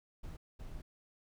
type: noise bursts at uneven times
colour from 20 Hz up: brown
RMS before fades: -45 dBFS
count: 2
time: 0.23-0.37 / 0.59-0.82 s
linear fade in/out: 10 ms
effects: none